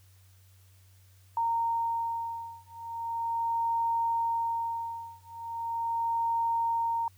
sine beating tone pair, 923 / 923.39 Hz, A#5 / A#5, -17 / -17 cents, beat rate 0.39 Hz, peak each -31 dBFS, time 1.37-7.08 s, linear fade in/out 2 ms, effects added 94 Hz sine -56 dBFS peak until 7.17 s + white hiss -65 dBFS RMS until 7.17 s

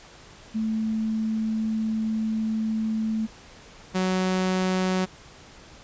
sine / sawtooth tone pair in turn, 220 / 185.96 Hz, A3 / F#3, 0 / +9 cents, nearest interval minor third, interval 291 cents, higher first, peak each -23 / -18 dBFS, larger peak second, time 0.54-3.27 / 3.94-5.06 s, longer first, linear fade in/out 20 ms, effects pink hiss -48 dBFS RMS until 5.83 s + resampled to 16000 Hz

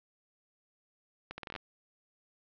accelerating click train, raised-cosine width 0.3 ms, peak -24 dBFS, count 9, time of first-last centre 1.31-1.562 s, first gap 70 ms, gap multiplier 0.75, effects low-pass 5000 Hz 12 dB/octave

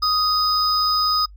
triangle tone pair together, 1252 / 5008 Hz, D#6 / D#8, +10 / +10 cents, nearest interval 2 octaves, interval 2400 cents, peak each -18 dBFS, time 0.02-1.26 s, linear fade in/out 10 ms, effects noise-tail reverb RT60 0.1 s tail -25 dB re dry + added 50 Hz sine -40 dBFS peak until 1.36 s

